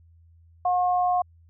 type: tone pair together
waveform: sine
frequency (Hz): 720 / 1078.8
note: F#5 / C#6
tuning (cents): -47 / -47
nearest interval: perfect fifth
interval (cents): 700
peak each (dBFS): -20 / -29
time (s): 0.65-1.22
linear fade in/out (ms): 5
effects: added 83 Hz sine -52 dBFS peak until 1.49 s